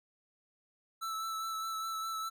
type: tone with vibrato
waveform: square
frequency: 1318.5 Hz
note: E6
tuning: in tune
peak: -36 dBFS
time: 1.01-2.3 s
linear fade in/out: 20 ms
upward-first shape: sine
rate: 4.9 Hz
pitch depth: 17 cents each way
effects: none

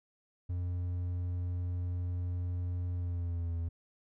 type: tone with pitch glide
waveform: triangle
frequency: 88.8 to 84.01 Hz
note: F2 to E2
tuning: +29 to +33 cents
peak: -30 dBFS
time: 0.49-3.69 s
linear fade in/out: 10 ms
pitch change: -96 cents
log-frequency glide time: 2.93-3.57 s
effects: none

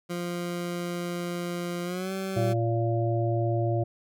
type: tone with pitch glide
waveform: 20% pulse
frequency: 174.61 to 191.52 Hz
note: F3 to G3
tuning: 0 to -40 cents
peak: -25 dBFS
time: 0.09-2.54 s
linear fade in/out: 20 ms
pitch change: +160 cents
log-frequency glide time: 1.84-2.12 s
type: harmonic tone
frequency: 115.4 Hz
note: A#2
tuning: 17 cents flat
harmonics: 1 / 3 / 5 / 6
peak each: -25 / -30 / -32 / -33 dBFS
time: 2.36-3.84 s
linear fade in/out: 10 ms
effects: none

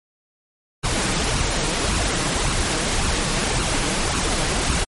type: noise with flanger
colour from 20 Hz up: pink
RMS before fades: -21 dBFS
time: 0.83-4.85 s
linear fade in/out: 20 ms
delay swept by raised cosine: 0.72 to 6.52 ms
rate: 1.8 Hz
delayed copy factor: +0.55
effects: MP3 48 kbps

